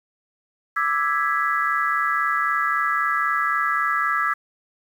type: chord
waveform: sine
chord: E dominant seventh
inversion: third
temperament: equal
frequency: 1174.7 / 1318.5 / 1661.2 / 1975.5 Hz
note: D6 / E6 / G#6 / B6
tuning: 0 / 0 / 0 / 0 cents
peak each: -25 / -23 / -24 / -28 dBFS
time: 0.76-4.34 s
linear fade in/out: 10 ms
effects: 8-bit